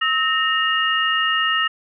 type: tone cluster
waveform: sine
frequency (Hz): 1287 / 1841 / 2839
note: E6 / A#6 / F7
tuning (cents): -42 / -22 / +28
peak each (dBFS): -21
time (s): 0.01-1.68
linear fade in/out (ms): 10
effects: none